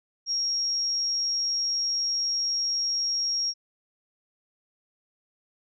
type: tone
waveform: sine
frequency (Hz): 5588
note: F8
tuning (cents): 0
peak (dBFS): -24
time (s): 0.26-3.54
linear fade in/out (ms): 50
effects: none